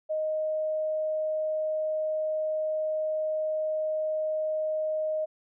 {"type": "tone", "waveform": "sine", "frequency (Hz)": 622.3, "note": "D#5", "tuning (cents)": 0, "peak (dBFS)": -26, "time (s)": [0.09, 5.26], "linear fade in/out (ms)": 20, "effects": []}